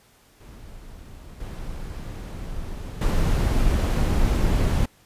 brown noise with level steps, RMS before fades -41 / -33 / -20 dBFS, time 0.4-4.86 s, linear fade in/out 10 ms, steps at 1.4 / 3.01 s, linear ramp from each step 5 ms, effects pink hiss -57 dBFS RMS until 5.05 s + resampled to 32000 Hz

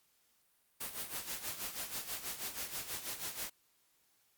white noise with tremolo, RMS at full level -39 dBFS, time 0.8-3.5 s, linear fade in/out 10 ms, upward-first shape sine, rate 6.2 Hz, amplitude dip 70%, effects white hiss -73 dBFS RMS until 4.37 s + Opus 48 kbps

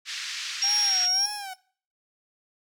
white band-pass noise, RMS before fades -34 dBFS, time 0.05-1.09 s, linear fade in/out 50 ms, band 1600 to 5600 Hz, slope 24 dB/octave
sine tone, 5588 Hz, F8, in tune, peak -21 dBFS, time 0.62-1.26 s, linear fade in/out 5 ms
sawtooth tone with vibrato, 778 Hz, G5, 13 cents flat, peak -31 dBFS, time 0.63-1.54 s, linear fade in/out 10 ms, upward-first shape sine, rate 1.8 Hz, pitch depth 120 cents each way
sawtooth tone with tremolo, 5390 Hz, E8, 38 cents sharp, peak -30 dBFS, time 0.67-1.56 s, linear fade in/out 20 ms, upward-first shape sine, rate 2.1 Hz, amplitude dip 90%
effects noise-tail reverb RT60 0.5 s tail -22 dB re dry

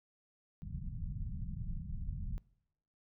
pink low-pass noise, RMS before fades -40 dBFS, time 0.62-2.38 s, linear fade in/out 0 ms, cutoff 190 Hz, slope 48 dB/octave, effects noise-tail reverb RT60 0.8 s tail -23 dB re dry

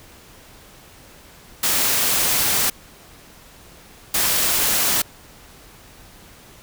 white noise bursts at uneven times, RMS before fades -19 dBFS, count 2, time 1.63-2.7 / 4.14-5.02 s, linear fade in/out 5 ms, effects pink hiss -46 dBFS RMS until 6.62 s

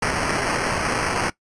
violet noise with sample-and-hold, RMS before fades -23 dBFS, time 0.02-1.3 s, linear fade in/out 5 ms, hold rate 3675 Hz, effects noise-tail reverb RT60 0.1 s tail -18 dB re dry + resampled to 22050 Hz

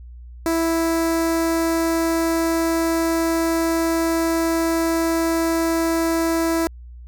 sawtooth tone with notch filter, 329.6 Hz, E4, in tune, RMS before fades -20 dBFS, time 0.46-6.67 s, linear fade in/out 0 ms, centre 3100 Hz, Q 1.2, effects added 60 Hz sine -36 dBFS peak until 7.07 s

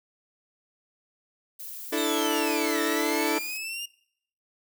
violet noise, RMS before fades -39 dBFS, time 1.59-3.58 s, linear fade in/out 10 ms
sawtooth chord, D suspended second, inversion none, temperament equal, 293.7 / 329.6 / 440 Hz, D4 / E4 / A4, 0 / 0 / 0 cents, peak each -25 dBFS, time 1.92-3.39 s, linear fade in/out 10 ms
sawtooth linear two-way sweep, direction down then up, 3745 to 1809 to 2848 Hz, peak -29 dBFS, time 1.97-3.86 s, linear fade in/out 10 ms, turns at 2.82 s
effects noise-tail reverb RT60 0.7 s tail -23 dB re dry

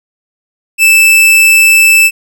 45% pulse tone, 2637 Hz, E7, in tune, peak -3 dBFS, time 0.78-2.11 s, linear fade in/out 50 ms, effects none

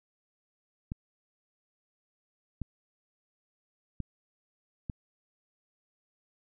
clicks, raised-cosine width 5 ms, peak -22 dBFS, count 4, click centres 0.919 / 2.617 / 4.003 / 4.898 s, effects none

